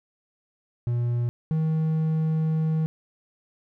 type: tone pair in turn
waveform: triangle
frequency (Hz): 120 / 158.42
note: B2 / D#3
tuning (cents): -49 / +32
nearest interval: perfect fourth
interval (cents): 481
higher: second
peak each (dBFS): -20 / -19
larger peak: second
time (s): 0.87-1.29 / 1.51-2.86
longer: second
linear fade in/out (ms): 0
effects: none